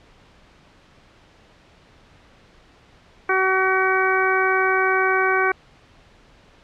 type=harmonic tone; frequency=378.3 Hz; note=F#4; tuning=38 cents sharp; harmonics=1 / 2 / 3 / 4 / 5 / 6; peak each=-22 / -25 / -23 / -21 / -29 / -25 dBFS; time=3.29-5.52 s; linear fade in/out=5 ms; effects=pink hiss -52 dBFS RMS until 6.63 s + low-pass 4000 Hz 12 dB/octave